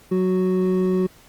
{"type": "tone pair together", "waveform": "triangle", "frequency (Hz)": [185, 370], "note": ["F#3", "F#4"], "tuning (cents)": [0, 0], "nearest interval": "octave", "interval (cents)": 1200, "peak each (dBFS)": -18, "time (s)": [0.11, 1.07], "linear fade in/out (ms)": 10, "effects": ["pink hiss -51 dBFS RMS until 1.28 s", "Opus 48 kbps"]}